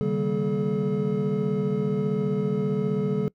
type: tone cluster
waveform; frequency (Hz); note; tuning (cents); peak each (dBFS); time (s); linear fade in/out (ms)
triangle; 138.4 / 153.5 / 194.8 / 233.3 / 427.6; C#3 / D#3 / G3 / A#3 / A4; -2 / -23 / -11 / +2 / -49; -29 / -28 / -25 / -31 / -25; 0.01-3.28; 0
effects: noise-tail reverb RT60 0.1 s tail -23 dB re dry